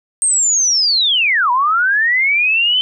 sine linear two-way sweep, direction down then up, 8610 to 945 to 3085 Hz, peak -11 dBFS, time 0.22-2.81 s, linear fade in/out 0 ms, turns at 1.51 s, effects none

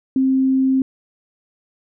sine tone, 264.2 Hz, C4, 17 cents sharp, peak -13 dBFS, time 0.16-0.82 s, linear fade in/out 2 ms, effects none

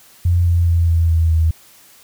sine tone with pitch steps, 87.31 / 85.91 / 84.53 / 83.17 / 81.84 / 80.53 Hz, F2 / F2 / E2 / E2 / E2 / E2, 0 / -28 / +44 / +16 / -12 / -40 cents, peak -11 dBFS, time 0.25-1.51 s, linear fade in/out 5 ms, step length 210 ms, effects white hiss -47 dBFS RMS until 2.03 s

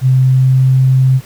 sine tone with pitch glide, 130 to 130.98 Hz, C3 to C3, -11 to +2 cents, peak -6 dBFS, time 0.01-1.21 s, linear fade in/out 50 ms, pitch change +13 cents, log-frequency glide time 0.2-0.64 s, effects pink hiss -39 dBFS RMS until 1.25 s

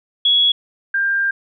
sine tone pair in turn, 3354 / 1594.3 Hz, G#7 / G6, +16 / +29 cents, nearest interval octave + minor second, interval 1287 cents, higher first, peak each -11 / -15 dBFS, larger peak first, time 0.25-0.52 / 0.94-1.31 s, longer second, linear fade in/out 5 ms, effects none

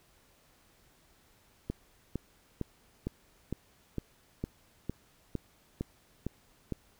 click train, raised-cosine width 3 ms, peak -20 dBFS, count 12, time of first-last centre 1.7-6.723 s, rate 2.19 Hz, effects pink hiss -65 dBFS RMS until 6.99 s

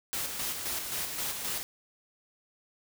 white noise with tremolo, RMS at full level -33 dBFS, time 0.13-1.63 s, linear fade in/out 0 ms, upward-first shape square, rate 3.8 Hz, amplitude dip 40%, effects none

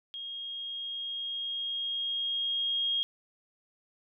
sine tone with level ramp, 3256 Hz, G#7, 35 cents flat, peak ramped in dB -37 to -26 dBFS, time 0.14-3.03 s, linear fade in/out 0 ms, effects none

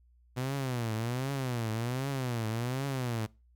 sawtooth tone with vibrato, 123.47 Hz, B2, in tune, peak -27 dBFS, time 0.36-3.27 s, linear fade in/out 20 ms, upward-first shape triangle, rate 1.3 Hz, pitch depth 230 cents each way, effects noise-tail reverb RT60 0.3 s tail -24 dB re dry + added 60 Hz sine -60 dBFS peak until 3.55 s

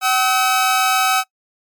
sawtooth tone pair together, 761 / 1284 Hz, F#5 / E6, +48 / -46 cents, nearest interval major sixth, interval 906 cents, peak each -13 dBFS, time 0.01-1.24 s, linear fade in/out 50 ms, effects noise-tail reverb RT60 0.1 s tail -23 dB re dry + MP3 96 kbps

